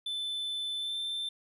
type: tone with pitch glide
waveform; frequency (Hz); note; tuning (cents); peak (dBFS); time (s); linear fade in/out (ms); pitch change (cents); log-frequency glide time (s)
triangle; 3520 to 3557; A7 to A7; 0 to +18; -31; 0.06-1.29; 5; +18; 0.78-0.97
effects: none